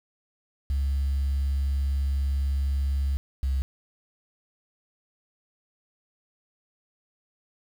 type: tone pair in turn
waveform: sine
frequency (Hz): 69 / 66.84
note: C#2 / C2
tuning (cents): -7 / +38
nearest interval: minor second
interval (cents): 55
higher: first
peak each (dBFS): -21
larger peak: neither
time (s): 0.7-3.17 / 3.43-3.62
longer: first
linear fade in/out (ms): 0
effects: tanh soft clip ceiling -20 dBFS + 8-bit